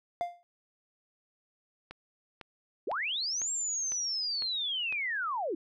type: tone with exponential decay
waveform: triangle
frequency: 698.5 Hz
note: F5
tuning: in tune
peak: -24 dBFS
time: 0.21-0.43 s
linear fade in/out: 0 ms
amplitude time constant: 46 ms
type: click train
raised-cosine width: 0.3 ms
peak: -27 dBFS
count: 7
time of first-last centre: 1.91-4.925 s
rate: 1.99 Hz
type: linear two-way sweep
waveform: sine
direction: up then down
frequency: 290 to 7530 to 290 Hz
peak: -30 dBFS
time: 2.87-5.55 s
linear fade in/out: 5 ms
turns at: 3.51 s
effects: none